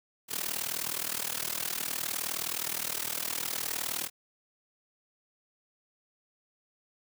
white noise with amplitude modulation, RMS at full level -30 dBFS, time 0.28-4.1 s, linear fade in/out 50 ms, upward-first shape sine, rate 39.4 Hz, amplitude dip 90%, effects high-pass 100 Hz 12 dB/octave

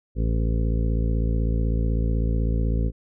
harmonic tone, 56 Hz, A1, 31 cents sharp, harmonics 1 / 2 / 3 / 4 / 5 / 7 / 8 / 9, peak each -21 / -27 / -31 / -33 / -35 / -38 / -39 / -40 dBFS, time 0.15-2.92 s, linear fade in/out 50 ms, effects none

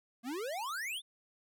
square exponential sweep, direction up, 224 to 3700 Hz, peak -37 dBFS, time 0.23-1.02 s, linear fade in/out 50 ms, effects none

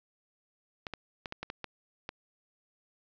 clicks, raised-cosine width 0.3 ms, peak -21 dBFS, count 8, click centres 0.868 / 0.937 / 1.258 / 1.324 / 1.43 / 1.501 / 1.643 / 2.091 s, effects resampled to 16000 Hz + 10-bit

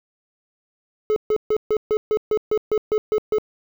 triangle tone bursts, 428.2 Hz, A4, 47 cents flat, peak -14 dBFS, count 12, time 1.1-3.384 s, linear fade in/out 0 ms, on 62 ms, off 140 ms, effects 7-bit

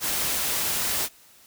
white noise, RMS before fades -26 dBFS, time 0-1.09 s, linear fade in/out 50 ms, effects white hiss -54 dBFS RMS until 1.46 s

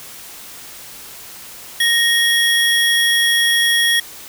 square tone pair together, 1864.7 / 3314 Hz, A#6 / G#7, 0 / -4 cents, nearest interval minor seventh, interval 996 cents, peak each -16 dBFS, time 1.8-4 s, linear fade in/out 5 ms, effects white hiss -36 dBFS RMS until 4.28 s

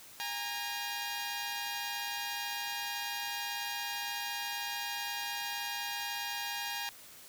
10% pulse tone pair together, 815.9 / 934 Hz, G#5 / A#5, -31 / +3 cents, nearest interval major second, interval 234 cents, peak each -30 / -30 dBFS, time 0.2-6.89 s, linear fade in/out 0 ms, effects white hiss -53 dBFS RMS until 7.28 s

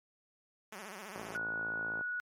5% pulse tone with vibrato, 201.1 Hz, G3, 44 cents sharp, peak -33 dBFS, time 0.72-1.37 s, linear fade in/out 5 ms, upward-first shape sine, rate 15 Hz, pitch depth 160 cents each way
click train, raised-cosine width 1 ms, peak -30 dBFS, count 48, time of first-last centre 1.16-2.01 s, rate 55.3 Hz
sine tone, 1465 Hz, F#6, 18 cents flat, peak -34 dBFS, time 1.35-2.2 s, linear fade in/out 0 ms
effects high-pass 100 Hz 12 dB/octave + MP3 64 kbps

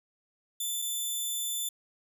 10% pulse tone pair in turn, 3520 / 3520 Hz, A7 / A7, 0 / 0 cents, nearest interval unison, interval 0 cents, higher neither, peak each -23 dBFS, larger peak neither, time 0.6-0.82 / 0.82-1.69 s, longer second, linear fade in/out 5 ms, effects none

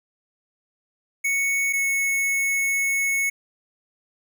square tone pair in turn, 2217 / 2202 Hz, C#7 / C#7, 0 / -12 cents, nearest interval unison, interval 12 cents, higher first, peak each -21 dBFS, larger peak neither, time 1.24-1.73 / 1.73-3.3 s, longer second, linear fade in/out 10 ms, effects none

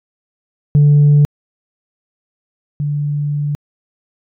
sine tone pair in turn, 146.2 / 146.2 Hz, D3 / D3, -7 / -7 cents, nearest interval unison, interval 0 cents, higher neither, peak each -4 / -15 dBFS, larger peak first, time 0.75-1.25 / 2.8-3.55 s, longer second, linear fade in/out 0 ms, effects tanh soft clip ceiling -4 dBFS

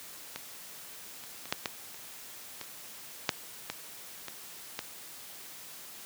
clicks, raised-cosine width 0.2 ms, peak -19 / -29 / -25 / -10 / -13 / -30 / -21 / -7 / -16 / -21 / -16 dBFS, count 11, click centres 0.36 / 1.238 / 1.456 / 1.525 / 1.658 / 1.944 / 2.613 / 3.292 / 3.7 / 4.283 / 4.791 s, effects white hiss -47 dBFS RMS until 6.05 s + high-pass 100 Hz 12 dB/octave

